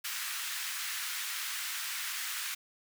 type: high-pass noise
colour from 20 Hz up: pink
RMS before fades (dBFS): -37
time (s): 0.04-2.55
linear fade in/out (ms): 10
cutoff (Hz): 1400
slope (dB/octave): 24
effects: none